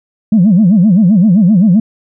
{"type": "tone with vibrato", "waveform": "sine", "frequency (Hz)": 195.4, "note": "G3", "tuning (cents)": -5, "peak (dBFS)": -3, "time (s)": [0.32, 1.8], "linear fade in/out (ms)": 5, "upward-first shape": "sine", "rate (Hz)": 7.7, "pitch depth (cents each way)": 250, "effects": ["tanh soft clip ceiling -1 dBFS"]}